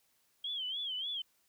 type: tone with vibrato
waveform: sine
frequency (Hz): 3208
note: G7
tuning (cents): +39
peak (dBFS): -35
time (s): 0.44-1.22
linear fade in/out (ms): 5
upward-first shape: sine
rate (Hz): 3.4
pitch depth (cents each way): 130
effects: white hiss -73 dBFS RMS until 1.48 s